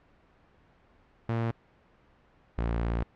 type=tone pair in turn; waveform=sawtooth; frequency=115.1 / 57.55 Hz; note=A#2 / A#1; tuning=-22 / -22 cents; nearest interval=octave; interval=1200 cents; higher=first; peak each=-23 dBFS; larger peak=neither; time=1.29-1.51 / 2.58-3.03 s; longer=second; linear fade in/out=0 ms; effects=pink hiss -62 dBFS RMS until 3.15 s + low-pass 2000 Hz 12 dB/octave